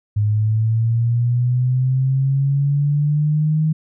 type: linear sweep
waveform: sine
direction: up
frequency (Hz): 103.83 to 157.5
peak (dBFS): -14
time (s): 0.16-3.73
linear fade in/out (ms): 10
effects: none